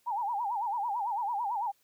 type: tone with vibrato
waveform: sine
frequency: 880 Hz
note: A5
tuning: in tune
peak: -29 dBFS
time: 0.06-1.72 s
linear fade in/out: 20 ms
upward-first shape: sine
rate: 9 Hz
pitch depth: 190 cents each way
effects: white hiss -70 dBFS RMS until 1.83 s